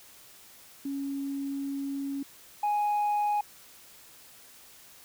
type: tone pair in turn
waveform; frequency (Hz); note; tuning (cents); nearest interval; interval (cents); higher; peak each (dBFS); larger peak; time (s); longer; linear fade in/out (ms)
sine; 277.2 / 830.7; C#4 / G#5; 0 / 0; octave + perfect fifth; 1900; second; -30 / -22; second; 0.85-2.23 / 2.63-3.41; first; 5
effects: tanh soft clip ceiling -23 dBFS + white hiss -53 dBFS RMS until 5.04 s